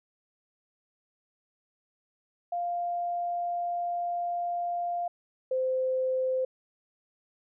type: tone pair in turn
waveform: sine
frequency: 698.5 / 517.5 Hz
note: F5 / C5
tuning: 0 / -19 cents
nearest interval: perfect fourth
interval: 519 cents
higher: first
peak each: -28 / -25 dBFS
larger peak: second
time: 2.52-5.08 / 5.51-6.45 s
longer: first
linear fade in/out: 5 ms
effects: none